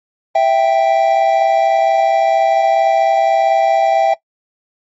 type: tone pair together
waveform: triangle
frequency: 659.7 / 784 Hz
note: E5 / G5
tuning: +1 / 0 cents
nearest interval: minor third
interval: 299 cents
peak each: -10 dBFS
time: 0.35-4.14 s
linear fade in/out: 5 ms
effects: noise-tail reverb RT60 0.1 s tail -19 dB re dry + MP3 32 kbps